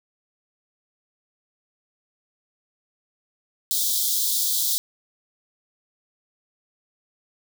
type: high-pass noise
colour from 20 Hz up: white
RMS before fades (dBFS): -23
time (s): 3.71-4.78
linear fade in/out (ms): 0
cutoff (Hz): 3300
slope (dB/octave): 96
effects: none

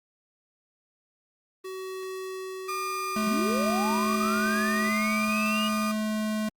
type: tone with tremolo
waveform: square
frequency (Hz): 377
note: F#4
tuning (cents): +32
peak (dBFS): -34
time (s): 1.64-4.9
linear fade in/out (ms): 10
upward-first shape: sine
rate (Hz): 0.51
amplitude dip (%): 35
type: tone with pitch glide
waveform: 35% pulse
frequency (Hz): 1208 to 1215.7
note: D6 to D#6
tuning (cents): +48 to -41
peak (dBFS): -28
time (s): 2.68-5.92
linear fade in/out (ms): 10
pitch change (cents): +11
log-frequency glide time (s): 4.38-4.58
type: tone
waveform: square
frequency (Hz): 215.2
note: A3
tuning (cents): -38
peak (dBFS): -27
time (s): 3.16-6.49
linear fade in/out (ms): 5
type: linear sweep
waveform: sine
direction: up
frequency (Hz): 172.8 to 2903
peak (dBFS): -29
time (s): 3.26-5.69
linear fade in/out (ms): 20
effects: Opus 32 kbps

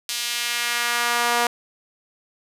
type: tone with high-pass filter sweep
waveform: sawtooth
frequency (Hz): 238.6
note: A#3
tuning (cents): +41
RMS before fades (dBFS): -23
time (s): 0.09-1.47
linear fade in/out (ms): 0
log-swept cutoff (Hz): 3800 to 750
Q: 1.1
effects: resampled to 32000 Hz + 7-bit

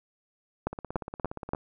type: two click trains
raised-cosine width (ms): 1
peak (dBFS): -13 / -22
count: 4 / 15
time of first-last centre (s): 0.67-1.535 / 0.73-1.549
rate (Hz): 3.47 / 17.1
effects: none

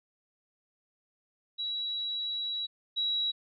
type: tone pair in turn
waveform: sine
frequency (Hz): 3897 / 3883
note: B7 / B7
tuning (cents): -24 / -30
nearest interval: unison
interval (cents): 6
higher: first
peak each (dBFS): -31 / -27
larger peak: second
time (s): 1.58-2.67 / 2.96-3.32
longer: first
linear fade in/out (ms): 20
effects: none

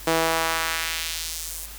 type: tone with high-pass filter sweep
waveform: sawtooth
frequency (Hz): 163.1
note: E3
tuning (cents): -18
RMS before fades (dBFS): -26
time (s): 0.07-1.66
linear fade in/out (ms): 5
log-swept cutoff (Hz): 410 to 10000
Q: 0.99
effects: added 50 Hz sine -41 dBFS peak until 1.78 s + white hiss -41 dBFS RMS until 1.78 s

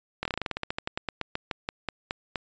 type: slowing click train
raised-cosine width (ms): 0.3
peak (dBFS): -13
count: 23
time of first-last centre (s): 0.23-2.358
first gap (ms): 23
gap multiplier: 1.12
effects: resampled to 16000 Hz

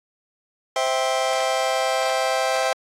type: chord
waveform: sawtooth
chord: C major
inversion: none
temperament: just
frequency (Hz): 523.3 / 654.1 / 784.9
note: C5 / E5 / G5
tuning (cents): 0 / -14 / +2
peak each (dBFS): -20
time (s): 0.76-2.73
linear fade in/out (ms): 2
effects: low-pass 8000 Hz 12 dB/octave + AAC 64 kbps

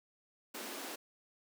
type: high-pass noise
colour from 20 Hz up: pink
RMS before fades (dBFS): -44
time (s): 0.54-0.96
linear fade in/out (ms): 10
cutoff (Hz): 210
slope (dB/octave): 96
effects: none

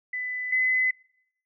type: tone pair in turn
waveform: sine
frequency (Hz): 2000 / 2023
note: B6 / B6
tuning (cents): +21 / +41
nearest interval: unison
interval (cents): 20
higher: second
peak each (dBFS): -28 / -20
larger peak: second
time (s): 0.13-0.52 / 0.52-0.91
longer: neither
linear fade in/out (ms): 5
effects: noise-tail reverb RT60 0.7 s tail -24 dB re dry

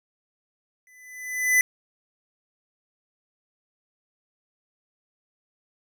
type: tone with exponential growth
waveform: square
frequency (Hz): 2005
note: B6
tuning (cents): +26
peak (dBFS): -15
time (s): 0.87-1.61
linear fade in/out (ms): 1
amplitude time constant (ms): 160
effects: none

